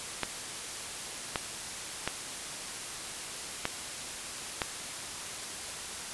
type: clicks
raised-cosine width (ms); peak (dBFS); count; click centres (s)
0.3; -12; 5; 0.233 / 1.358 / 2.076 / 3.654 / 4.618
effects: white hiss -39 dBFS RMS until 6.13 s + resampled to 24000 Hz